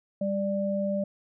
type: tone pair together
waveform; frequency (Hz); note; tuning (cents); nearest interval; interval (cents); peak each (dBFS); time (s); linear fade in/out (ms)
sine; 198.95 / 590; G3 / D5; +26 / +8; octave + perfect fifth; 1882; -28 / -28; 0.21-1.04; 5
effects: none